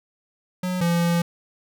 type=tone pair in turn; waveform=square; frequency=182.2 / 170.99 Hz; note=F#3 / F3; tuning=-26 / -36 cents; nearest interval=minor second; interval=110 cents; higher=first; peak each=-24 / -19 dBFS; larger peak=second; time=0.63-0.81 / 0.81-1.22 s; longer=second; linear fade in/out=5 ms; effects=none